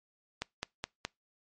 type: click train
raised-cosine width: 0.2 ms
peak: -16 dBFS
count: 4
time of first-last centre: 0.42-1.05 s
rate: 4.76 Hz
effects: noise-tail reverb RT60 0.2 s tail -25 dB re dry + MP3 48 kbps